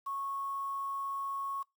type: tone with quantisation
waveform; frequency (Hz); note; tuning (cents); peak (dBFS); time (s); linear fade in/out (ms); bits
sine; 1101; C#6; -12; -34; 0.06-1.63; 10; 9
effects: noise-tail reverb RT60 0.2 s tail -24 dB re dry